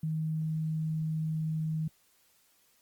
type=tone; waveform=sine; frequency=157.7 Hz; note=D#3; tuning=24 cents sharp; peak=-29 dBFS; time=0.03-1.88 s; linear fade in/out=5 ms; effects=white hiss -67 dBFS RMS until 2.81 s + Opus 24 kbps